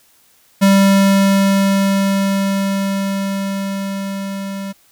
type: tone with level ramp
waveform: square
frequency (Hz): 196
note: G3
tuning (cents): 0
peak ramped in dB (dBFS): -8 to -24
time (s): 0.61-4.73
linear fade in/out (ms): 20
effects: white hiss -53 dBFS RMS until 4.91 s